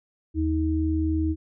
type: tone pair together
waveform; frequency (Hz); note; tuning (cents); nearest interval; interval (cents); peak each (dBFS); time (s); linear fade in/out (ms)
sine; 79.86 / 316.4; D#2 / D#4; +46 / +29; 2 octaves; 2383; -24; 0.34-1.36; 50
effects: none